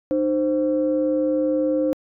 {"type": "tone pair together", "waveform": "sine", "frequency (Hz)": [304.6, 523.3], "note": ["D#4", "C5"], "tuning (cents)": [-37, 0], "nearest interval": "major sixth", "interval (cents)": 937, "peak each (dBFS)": -20, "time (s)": [0.11, 1.93], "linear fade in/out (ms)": 0, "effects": ["tanh soft clip ceiling -11 dBFS"]}